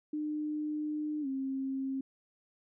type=tone with pitch glide; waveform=sine; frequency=302.3 to 267.8 Hz; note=D#4 to C4; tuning=-50 to +40 cents; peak=-32 dBFS; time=0.13-2.01 s; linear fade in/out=5 ms; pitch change=-210 cents; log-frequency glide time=1.21-1.27 s; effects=none